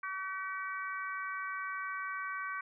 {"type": "harmonic tone with a mistuned harmonic", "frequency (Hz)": 380.5, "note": "F#4", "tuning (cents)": 48, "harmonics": [3, 4, 5, 6], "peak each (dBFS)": [-39, -40, -45, -46], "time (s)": [0.03, 2.61], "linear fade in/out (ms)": 5, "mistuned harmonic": 5, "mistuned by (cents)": 22, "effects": []}